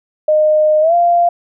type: tone with pitch glide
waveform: sine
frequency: 614 to 693.2 Hz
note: D#5 to F5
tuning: -23 to -13 cents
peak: -8 dBFS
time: 0.28-1.29 s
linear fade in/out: 5 ms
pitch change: +210 cents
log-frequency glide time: 0.81-0.94 s
effects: none